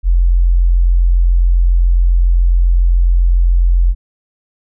sine tone, 43.65 Hz, F1, in tune, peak -7 dBFS, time 0.03-3.95 s, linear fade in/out 50 ms, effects none

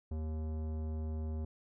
sine tone with tanh clipping, 78.3 Hz, D#2, 11 cents sharp, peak -37 dBFS, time 0.11-1.45 s, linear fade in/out 5 ms, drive 16 dB, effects none

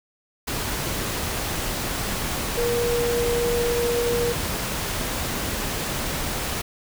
sine tone in noise, 476.2 Hz, A#4, 37 cents sharp, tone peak -21 dBFS, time 2.57-4.33 s, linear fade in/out 10 ms, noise pink, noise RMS -27 dBFS, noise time 0.47-6.62 s, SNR +3 dB, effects none

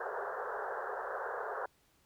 pink band-pass noise, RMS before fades -39 dBFS, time 0-1.66 s, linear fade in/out 5 ms, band 400 to 1700 Hz, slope 96 dB/octave, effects pink hiss -70 dBFS RMS until 2.05 s

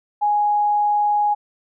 sine tone, 830.6 Hz, G#5, in tune, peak -15 dBFS, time 0.21-1.35 s, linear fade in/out 20 ms, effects none

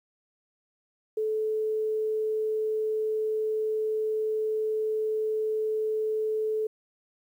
sine tone, 434.2 Hz, A4, 23 cents flat, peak -25 dBFS, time 1.17-6.67 s, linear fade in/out 5 ms, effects 10-bit

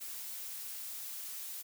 blue noise, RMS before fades -43 dBFS, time 0-1.63 s, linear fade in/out 20 ms, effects none

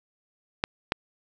clicks, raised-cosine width 0.3 ms, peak -7 dBFS, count 2, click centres 0.639 / 0.921 s, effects none

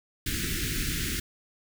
pink band-stop noise, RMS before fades -30 dBFS, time 0.26-1.2 s, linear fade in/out 5 ms, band 380 to 1500 Hz, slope 48 dB/octave, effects none

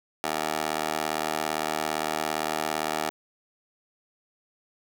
15% pulse tone with high-pass filter, 77.6 Hz, D#2, 4 cents flat, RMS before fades -29 dBFS, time 0.24-3.1 s, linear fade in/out 0 ms, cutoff 560 Hz, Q 1.3, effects none

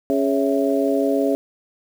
harmonic tone with a mistuned harmonic, 138.59 Hz, C#3, in tune, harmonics 2 / 3 / 4 / 5, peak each -20 / -22 / -23 / -24 dBFS, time 0.1-1.35 s, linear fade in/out 0 ms, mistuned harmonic 5, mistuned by -85 cents, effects 7-bit

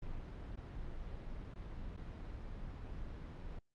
brown noise with dropouts, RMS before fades -45 dBFS, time 0.02-3.59 s, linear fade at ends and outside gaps 5 ms, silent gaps 0.558-0.572 / 1.54-1.557 / 1.966-1.973 s, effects low-pass 4000 Hz 12 dB/octave + Opus 32 kbps

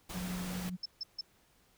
pink noise, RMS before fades -43 dBFS, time 0.09-0.7 s, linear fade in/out 10 ms
sine tone with tremolo, 181.2 Hz, F#3, 36 cents flat, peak -35 dBFS, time 0.14-0.77 s, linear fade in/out 20 ms, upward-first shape sine, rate 12 Hz, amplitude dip 35%
sine tone bursts, 5274 Hz, E8, in tune, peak -35 dBFS, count 3, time 0.83-1.211 s, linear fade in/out 5 ms, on 27 ms, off 150 ms
effects pink hiss -68 dBFS RMS until 1.77 s

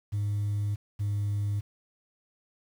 sine tone pair in turn, 103 / 102.45 Hz, G#2 / G#2, -14 / -23 cents, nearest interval unison, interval 9 cents, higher first, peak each -24 dBFS, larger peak neither, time 0.12-0.76 / 0.99-1.61 s, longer first, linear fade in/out 20 ms, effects tanh soft clip ceiling -25 dBFS + 9-bit

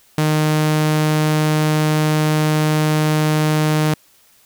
sawtooth tone, 153.8 Hz, D#3, 20 cents flat, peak -10 dBFS, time 0.18-3.94 s, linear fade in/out 2 ms, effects white hiss -53 dBFS RMS until 4.45 s

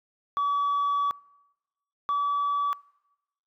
sine tone pair in turn, 1142 / 1147.3 Hz, D6 / D6, -49 / -41 cents, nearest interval unison, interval 8 cents, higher second, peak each -21 dBFS, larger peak neither, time 0.37-1.11 / 2.09-2.73 s, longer first, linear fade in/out 0 ms, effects noise-tail reverb RT60 1.0 s tail -25 dB re dry + tanh soft clip ceiling -21 dBFS

